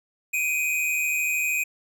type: tone pair together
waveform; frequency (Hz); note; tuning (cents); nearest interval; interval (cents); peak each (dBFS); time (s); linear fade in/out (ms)
square; 2340 / 2493; D7 / D#7; -7 / +3; minor second; 110; -31 / -24; 0.33-1.64; 10
effects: none